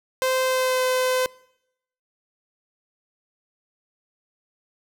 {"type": "tone with pitch glide", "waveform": "sawtooth", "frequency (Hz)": [518, 511.2], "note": ["C5", "C5"], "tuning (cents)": [-17, -40], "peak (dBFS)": -16, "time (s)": [0.22, 1.26], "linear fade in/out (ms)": 0, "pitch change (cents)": -23, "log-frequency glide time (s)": [0.44, 0.83], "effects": ["noise-tail reverb RT60 0.8 s tail -24 dB re dry"]}